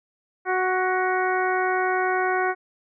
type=harmonic tone with a mistuned harmonic; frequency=370 Hz; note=F#4; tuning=in tune; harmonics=1 / 2 / 3 / 4 / 5 / 6; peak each=-25 / -25 / -29 / -27 / -31 / -35 dBFS; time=0.45-2.55 s; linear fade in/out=50 ms; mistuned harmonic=5; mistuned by=+29 cents; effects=none